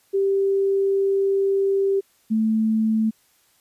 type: tone pair in turn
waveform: sine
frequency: 392 / 220 Hz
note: G4 / A3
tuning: 0 / 0 cents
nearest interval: minor seventh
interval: 1000 cents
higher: first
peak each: -17 dBFS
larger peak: neither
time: 0.13-2.01 / 2.3-3.11 s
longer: first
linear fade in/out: 20 ms
effects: white hiss -61 dBFS RMS until 3.6 s + resampled to 32000 Hz